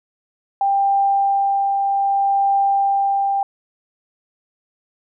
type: tone with tremolo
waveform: sine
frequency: 792 Hz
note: G5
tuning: 18 cents sharp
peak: -13 dBFS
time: 0.61-3.43 s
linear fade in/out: 2 ms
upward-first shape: triangle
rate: 0.64 Hz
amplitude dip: 30%
effects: none